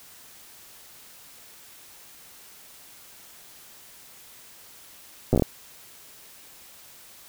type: slowing click train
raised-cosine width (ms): 2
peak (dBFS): -7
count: 7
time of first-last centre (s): 5.33-5.422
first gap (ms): 8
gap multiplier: 1.26
effects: white hiss -49 dBFS RMS until 7.28 s